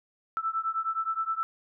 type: beating tone pair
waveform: sine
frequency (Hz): 1318.5 / 1328.1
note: E6 / E6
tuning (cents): 0 / +13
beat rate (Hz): 9.6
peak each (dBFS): -30 / -31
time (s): 0.37-1.43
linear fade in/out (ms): 0
effects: none